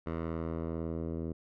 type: tone with low-pass filter sweep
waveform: 10% pulse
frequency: 82 Hz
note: E2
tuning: 9 cents flat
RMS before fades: -36 dBFS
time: 0.06-1.33 s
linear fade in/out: 10 ms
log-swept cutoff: 1600 to 410 Hz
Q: 0.87
effects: none